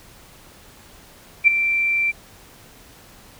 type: tone with ADSR envelope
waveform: sine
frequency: 2349 Hz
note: D7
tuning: in tune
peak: -6 dBFS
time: 1.44-2.12 s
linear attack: 35 ms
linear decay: 9 ms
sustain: -11 dB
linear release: 21 ms
effects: pink hiss -47 dBFS RMS until 3.39 s